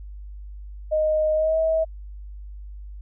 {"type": "tone with pitch glide", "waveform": "sine", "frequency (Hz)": [620, 643], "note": ["D#5", "E5"], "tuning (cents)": [-6, -43], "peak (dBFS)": -18, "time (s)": [0.91, 1.85], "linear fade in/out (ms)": 20, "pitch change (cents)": 63, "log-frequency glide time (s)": [1.34, 1.58], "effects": ["added 50 Hz sine -35 dBFS peak until 3.01 s"]}